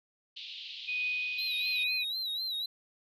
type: band-pass noise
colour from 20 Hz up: white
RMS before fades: -44 dBFS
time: 0.36-1.84 s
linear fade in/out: 10 ms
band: 2700 to 4100 Hz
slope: 48 dB/octave
type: tone with tremolo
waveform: sine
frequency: 2489 Hz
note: D#7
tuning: in tune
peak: -29 dBFS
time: 0.87-2.05 s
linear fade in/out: 20 ms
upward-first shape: triangle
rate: 1.3 Hz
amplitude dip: 55%
type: tone with vibrato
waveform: triangle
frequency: 3951 Hz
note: B7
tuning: in tune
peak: -31 dBFS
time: 1.38-2.66 s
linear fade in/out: 5 ms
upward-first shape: sine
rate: 4 Hz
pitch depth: 94 cents each way
effects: none